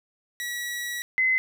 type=tone pair in turn; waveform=sawtooth / sine; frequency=1931 / 2044 Hz; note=B6 / C7; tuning=-39 / -41 cents; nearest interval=minor second; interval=98 cents; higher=second; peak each=-26 / -19 dBFS; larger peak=second; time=0.4-1.02 / 1.18-1.38 s; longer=first; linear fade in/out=0 ms; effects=none